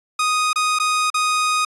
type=tone with dropouts; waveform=sawtooth; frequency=1244.5 Hz; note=D#6; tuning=in tune; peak=-13 dBFS; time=0.19-1.65 s; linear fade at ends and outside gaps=5 ms; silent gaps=0.531-0.558 / 0.788-0.798 / 1.102-1.142 s; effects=resampled to 24000 Hz